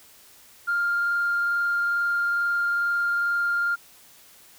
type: tone with frequency modulation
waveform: sine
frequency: 1401 Hz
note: F6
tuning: 5 cents sharp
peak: -20 dBFS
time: 0.67-3.76 s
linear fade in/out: 20 ms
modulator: 22.3 Hz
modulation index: 0.31
effects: tanh soft clip ceiling -17 dBFS + white hiss -52 dBFS RMS until 4.58 s